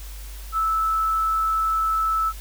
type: tone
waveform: sine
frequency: 1311 Hz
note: E6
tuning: 10 cents flat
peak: -19 dBFS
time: 0.52-2.33 s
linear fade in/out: 50 ms
effects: added 50 Hz sine -34 dBFS peak until 2.4 s + white hiss -44 dBFS RMS until 2.4 s